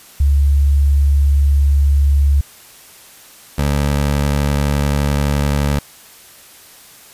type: tone pair in turn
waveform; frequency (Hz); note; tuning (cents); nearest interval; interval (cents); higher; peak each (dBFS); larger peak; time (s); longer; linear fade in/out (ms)
sine / 20% pulse; 70.7 / 71.69; C#2 / D2; +35 / -41; unison; 24; second; -9; neither; 0.2-2.41 / 3.58-5.79; neither; 5
effects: white hiss -42 dBFS RMS until 7.13 s + resampled to 32000 Hz